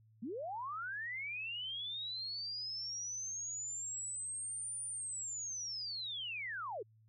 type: linear two-way sweep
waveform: sine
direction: up then down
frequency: 196 to 9397 to 358.9 Hz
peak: -39 dBFS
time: 0.22-6.83 s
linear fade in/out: 10 ms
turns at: 4.83 s
effects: added 110 Hz sine -63 dBFS peak until 7.08 s